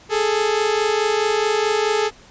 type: tone pair together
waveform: sawtooth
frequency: 415.3 / 440 Hz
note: G#4 / A4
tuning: 0 / 0 cents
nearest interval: minor second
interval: 100 cents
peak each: -16 dBFS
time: 0.09-2.11 s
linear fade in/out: 50 ms
effects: pink hiss -47 dBFS RMS until 2.3 s + resampled to 16000 Hz